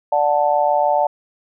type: chord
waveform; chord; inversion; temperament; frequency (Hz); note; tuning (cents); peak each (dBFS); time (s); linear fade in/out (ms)
sine; D major; none; just; 587.3 / 734.2 / 881; D5 / F#5 / A5; 0 / -14 / +2; -18; 0.12-1.07; 5
effects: none